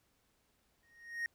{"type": "tone with exponential growth", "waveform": "triangle", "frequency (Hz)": 1864.7, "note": "A#6", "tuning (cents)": 0, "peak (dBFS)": -30, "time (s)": [0.83, 1.26], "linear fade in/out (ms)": 1, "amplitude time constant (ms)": 93, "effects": ["pink hiss -75 dBFS RMS until 1.34 s"]}